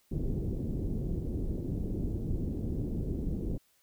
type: low-pass noise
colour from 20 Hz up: pink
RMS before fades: -33 dBFS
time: 0.11-3.58 s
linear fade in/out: 10 ms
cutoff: 370 Hz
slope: 24 dB/octave
effects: white hiss -69 dBFS RMS until 3.82 s